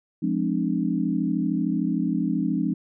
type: chord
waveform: sine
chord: D half-diminished seventh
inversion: first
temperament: equal with one note detuned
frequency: 174.61 / 207.7 / 261.6 / 300.9 Hz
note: F3 / Ab3 / C4 / D4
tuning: 0 / 0 / 0 / +42 cents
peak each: -27 dBFS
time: 0.22-2.74 s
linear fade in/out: 10 ms
effects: none